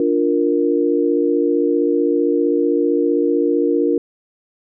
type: chord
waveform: sine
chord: Bb major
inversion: first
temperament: equal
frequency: 293.7 / 349.2 / 466.2 Hz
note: D4 / F4 / Bb4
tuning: 0 / 0 / 0 cents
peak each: -18 dBFS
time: 0-3.98 s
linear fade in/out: 2 ms
effects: none